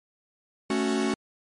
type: chord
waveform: 45% pulse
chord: F# minor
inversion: first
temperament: equal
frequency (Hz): 220 / 277.2 / 370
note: A3 / C#4 / F#4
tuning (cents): 0 / 0 / 0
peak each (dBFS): -28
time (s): 0.7-1.14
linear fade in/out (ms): 2
effects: low-pass 10000 Hz 12 dB/octave + MP3 48 kbps